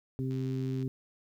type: harmonic tone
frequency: 131.2 Hz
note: C3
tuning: 5 cents sharp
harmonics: 1 / 2 / 3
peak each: -32 / -35 / -40 dBFS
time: 0.19-0.88 s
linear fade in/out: 0 ms
type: click train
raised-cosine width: 0.2 ms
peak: -36 dBFS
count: 50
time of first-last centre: 0.31-0.827 s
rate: 94.7 Hz
effects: 11-bit